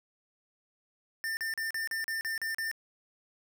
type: tone bursts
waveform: square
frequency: 1797 Hz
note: A6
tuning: 36 cents sharp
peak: -32 dBFS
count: 9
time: 1.24-2.714 s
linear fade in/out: 0 ms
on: 130 ms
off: 38 ms
effects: none